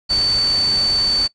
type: tone in noise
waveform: sine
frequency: 4535 Hz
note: C#8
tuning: 39 cents sharp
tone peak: -15 dBFS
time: 0.09-1.28 s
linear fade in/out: 20 ms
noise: pink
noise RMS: -29 dBFS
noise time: 0.09-1.28 s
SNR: +11 dB
effects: noise-tail reverb RT60 0.1 s tail -20 dB re dry + resampled to 22050 Hz